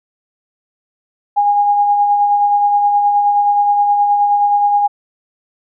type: tone with tremolo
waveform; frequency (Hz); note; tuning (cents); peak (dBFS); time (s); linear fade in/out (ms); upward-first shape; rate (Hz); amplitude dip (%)
sine; 819; G#5; -24; -8; 1.36-4.88; 20; sine; 9.5; 35
effects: none